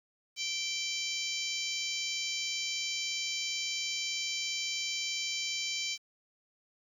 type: harmonic tone with a mistuned harmonic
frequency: 777 Hz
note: G5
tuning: 16 cents flat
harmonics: 3 / 4 / 5 / 6 / 7 / 8 / 9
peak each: -38 / -39 / -40 / -41 / -41 / -42 / -43 dBFS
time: 0.36-5.98 s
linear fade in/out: 50 ms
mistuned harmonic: 5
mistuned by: +40 cents
effects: 10-bit